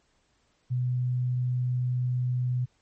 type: tone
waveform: sine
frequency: 125 Hz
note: B2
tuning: 21 cents sharp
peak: -24 dBFS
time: 0.7-2.66 s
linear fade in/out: 20 ms
effects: pink hiss -69 dBFS RMS until 2.81 s + MP3 32 kbps